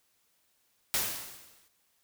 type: noise with exponential decay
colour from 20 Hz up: white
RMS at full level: -27 dBFS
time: 0.94-1.68 s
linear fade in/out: 0 ms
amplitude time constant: 160 ms
effects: white hiss -72 dBFS RMS until 2.03 s